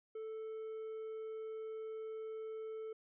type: tone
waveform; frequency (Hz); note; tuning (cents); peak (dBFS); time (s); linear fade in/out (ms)
triangle; 440; A4; 0; -40; 0.15-2.93; 5
effects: resampled to 8000 Hz